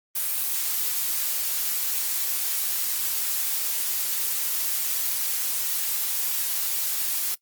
blue noise, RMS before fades -26 dBFS, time 0.15-7.35 s, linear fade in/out 10 ms, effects noise-tail reverb RT60 0.1 s tail -20 dB re dry + Opus 32 kbps

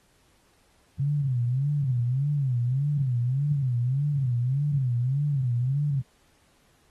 sine tone with vibrato, 132.7 Hz, C3, 25 cents sharp, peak -22 dBFS, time 0.99-6.02 s, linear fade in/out 10 ms, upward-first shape sine, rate 1.7 Hz, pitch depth 180 cents each way, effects pink hiss -64 dBFS RMS until 6.9 s + AAC 32 kbps

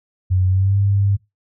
sine tone with pitch glide, 92.5 to 99.71 Hz, F#2 to G2, 0 to +30 cents, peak -13 dBFS, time 0.3-1.17 s, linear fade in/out 20 ms, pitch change +130 cents, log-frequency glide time 0.47-0.77 s, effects noise-tail reverb RT60 0.2 s tail -21 dB re dry

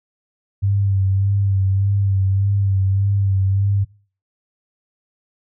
sine tone with vibrato, 98 Hz, G2, in tune, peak -14 dBFS, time 0.62-3.85 s, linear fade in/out 20 ms, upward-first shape sine, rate 1.7 Hz, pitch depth 37 cents each way, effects noise-tail reverb RT60 0.4 s tail -22 dB re dry

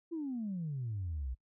sine exponential sweep, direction down, 345.6 to 58.8 Hz, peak -34 dBFS, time 0.11-1.35 s, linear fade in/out 20 ms, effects noise-tail reverb RT60 0.1 s tail -25 dB re dry + tanh soft clip ceiling -31 dBFS

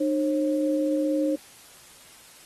sine tone pair together, 303.1 / 539 Hz, D#4 / C#5, -45 / -49 cents, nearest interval minor seventh, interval 996 cents, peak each -23 / -26 dBFS, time 0-1.36 s, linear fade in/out 10 ms, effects white hiss -50 dBFS RMS until 2.45 s + AAC 32 kbps

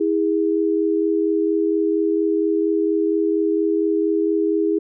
sine tone pair together, 324.5 / 408.8 Hz, E4 / G#4, -27 / -27 cents, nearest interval major third, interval 400 cents, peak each -19 dBFS, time 0-4.79 s, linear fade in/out 10 ms, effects none

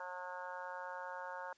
harmonic tone, 181 Hz, F#3, 38 cents flat, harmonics 3 / 4 / 5 / 6 / 7 / 8 / 9, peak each -49 / -55 / -46 / -52 / -56 / -50 / -53 dBFS, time 0-1.53 s, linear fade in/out 2 ms, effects white hiss -71 dBFS RMS until 1.57 s + resampled to 16000 Hz

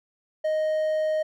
triangle tone, 622.3 Hz, D#5, in tune, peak -20 dBFS, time 0.44-1.23 s, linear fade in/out 10 ms, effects none

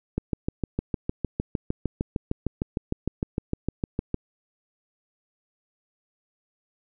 click train, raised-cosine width 3 ms, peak -12 dBFS, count 27, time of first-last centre 0.18-4.143 s, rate 6.56 Hz, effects none

